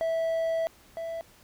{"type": "tone pair in turn", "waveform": "triangle", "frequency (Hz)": [655, 661.1], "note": ["E5", "E5"], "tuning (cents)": [-11, 5], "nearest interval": "unison", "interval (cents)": 16, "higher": "second", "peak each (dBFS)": [-23, -30], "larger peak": "first", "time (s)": [[0.01, 0.67], [0.97, 1.21]], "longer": "first", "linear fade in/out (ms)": 0, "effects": ["pink hiss -57 dBFS RMS until 1.43 s"]}